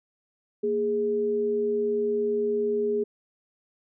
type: tone pair together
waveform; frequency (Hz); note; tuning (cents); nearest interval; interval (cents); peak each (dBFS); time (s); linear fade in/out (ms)
sine; 232.7 / 415.3; A#3 / G#4; -3 / 0; minor seventh; 1003; -32 / -23; 0.63-3.04; 10
effects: none